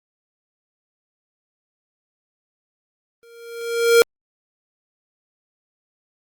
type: tone with exponential growth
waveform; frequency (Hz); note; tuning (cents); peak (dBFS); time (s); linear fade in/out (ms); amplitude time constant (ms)
square; 466.2; A#4; 0; -8; 3.23-4.02; 0; 170
effects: Opus 32 kbps